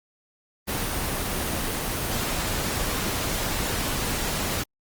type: noise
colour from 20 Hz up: pink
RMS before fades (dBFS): -27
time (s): 0.67-4.64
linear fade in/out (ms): 20
effects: Opus 24 kbps